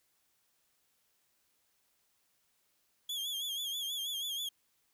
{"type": "tone with vibrato", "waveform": "40% pulse", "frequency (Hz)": 3322, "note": "G#7", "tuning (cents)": 0, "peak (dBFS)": -34, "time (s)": [3.09, 4.49], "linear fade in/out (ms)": 5, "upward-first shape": "sine", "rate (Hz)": 6.2, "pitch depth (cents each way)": 81, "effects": ["white hiss -75 dBFS RMS until 4.93 s"]}